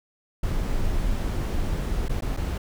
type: noise with dropouts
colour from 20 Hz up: brown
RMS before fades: -25 dBFS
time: 0.43-2.58 s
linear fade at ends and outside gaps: 5 ms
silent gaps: 2.084-2.094 / 2.209-2.221 / 2.367-2.371 s
effects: none